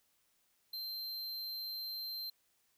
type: tone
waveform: square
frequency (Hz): 4133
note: C8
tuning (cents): -22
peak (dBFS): -40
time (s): 0.73-2.3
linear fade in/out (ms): 5
effects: white hiss -75 dBFS RMS until 2.77 s